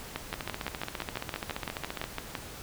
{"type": "two click trains", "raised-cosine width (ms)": 0.3, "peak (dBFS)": [-16, -17], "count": [14, 26], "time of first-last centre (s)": [[0.16, 2.352], [0.34, 2.041]], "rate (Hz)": [5.93, 14.7], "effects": ["pink hiss -44 dBFS RMS until 2.62 s"]}